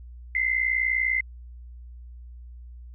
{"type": "tone pair together", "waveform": "sine", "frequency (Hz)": [2033, 2093], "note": ["B6", "C7"], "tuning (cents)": [50, 0], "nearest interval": "minor second", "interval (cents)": 50, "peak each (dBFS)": [-25, -24], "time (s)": [0.35, 1.21], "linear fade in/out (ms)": 2, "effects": ["added 60 Hz sine -40 dBFS peak until 2.94 s"]}